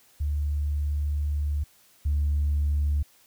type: tone pair in turn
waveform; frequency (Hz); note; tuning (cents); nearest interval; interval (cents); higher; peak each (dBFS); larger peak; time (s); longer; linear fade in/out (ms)
sine; 73.42 / 73.09; D2 / D2; 0 / -8; unison; 8; first; -23 / -20; second; 0.2-1.64 / 2.05-3.03; first; 10
effects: tanh soft clip ceiling -18 dBFS + white hiss -59 dBFS RMS until 3.26 s